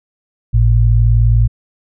sine tone pair together, 53.39 / 113 Hz, G#1 / A2, +49 / +47 cents, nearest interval octave + minor second, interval 1298 cents, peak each -10 dBFS, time 0.53-1.48 s, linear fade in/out 20 ms, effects none

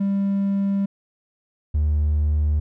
triangle tone pair in turn, 197.8 / 75.34 Hz, G3 / D2, +16 / +45 cents, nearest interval octave + perfect fourth, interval 1671 cents, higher first, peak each -16 / -14 dBFS, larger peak second, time 0-0.86 / 1.74-2.6 s, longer neither, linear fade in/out 10 ms, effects tanh soft clip ceiling -12 dBFS

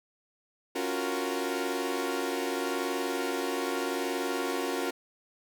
sawtooth chord, Gb major seventh, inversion second, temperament equal, 277.2 / 349.2 / 370 / 466.2 Hz, Db4 / F4 / Gb4 / Bb4, 0 / 0 / 0 / 0 cents, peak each -31 dBFS, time 0.75-4.91 s, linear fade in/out 10 ms, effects none

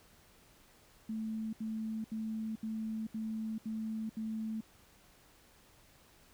sine tone bursts, 220 Hz, A3, in tune, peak -35 dBFS, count 7, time 1.09-4.608 s, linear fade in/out 5 ms, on 440 ms, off 73 ms, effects pink hiss -63 dBFS RMS until 6.33 s

